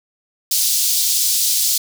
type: high-pass noise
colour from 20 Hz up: pink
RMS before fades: -17 dBFS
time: 0.51-1.78 s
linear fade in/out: 5 ms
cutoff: 4200 Hz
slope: 24 dB/octave
effects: none